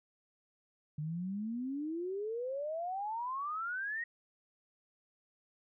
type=exponential sweep; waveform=sine; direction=up; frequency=146.83 to 1903 Hz; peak=-35 dBFS; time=0.98-4.04 s; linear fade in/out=5 ms; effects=none